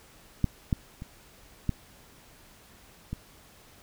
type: clicks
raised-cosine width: 5 ms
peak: -10 / -12 / -26 / -13 / -20 dBFS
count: 5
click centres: 0.443 / 0.728 / 1.021 / 1.693 / 3.13 s
effects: pink hiss -55 dBFS RMS until 3.82 s